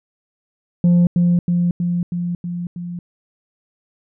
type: tone with echo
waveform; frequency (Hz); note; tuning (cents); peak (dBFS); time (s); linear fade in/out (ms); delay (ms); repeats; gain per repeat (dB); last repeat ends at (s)
sine; 174.61; F3; 0; -7; 0.84-1.07; 2; 320; 6; -3; 2.99
effects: tanh soft clip ceiling -9 dBFS